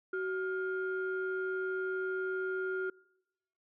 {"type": "tone pair together", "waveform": "sine", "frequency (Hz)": [376, 1411.4], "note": ["F#4", "F6"], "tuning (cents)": [28, 18], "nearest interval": "octave + major seventh", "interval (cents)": 2290, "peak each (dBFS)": [-33, -36], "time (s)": [0.13, 2.9], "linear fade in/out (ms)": 5, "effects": ["noise-tail reverb RT60 0.9 s tail -25 dB re dry", "tanh soft clip ceiling -25 dBFS"]}